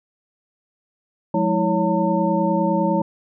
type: tone cluster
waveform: sine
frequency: 176.6 / 206.4 / 323.6 / 558 / 905 Hz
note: F3 / G#3 / E4 / C#5 / A5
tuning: +20 / -10 / -32 / +11 / +48 cents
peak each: -23 dBFS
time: 1.34-3.02 s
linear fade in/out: 5 ms
effects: none